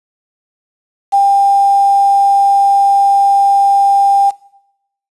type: tone with quantisation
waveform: sine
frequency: 796 Hz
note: G5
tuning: 26 cents sharp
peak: -6 dBFS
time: 1.12-4.31 s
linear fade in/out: 20 ms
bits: 5
effects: noise-tail reverb RT60 0.8 s tail -20 dB re dry + resampled to 24000 Hz